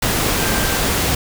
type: tone in noise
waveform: sine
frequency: 1571 Hz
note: G6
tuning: 3 cents sharp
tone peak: -28 dBFS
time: 0.39-0.8 s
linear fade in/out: 5 ms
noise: pink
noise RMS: -18 dBFS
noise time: 0.02-1.15 s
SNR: -13 dB
effects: none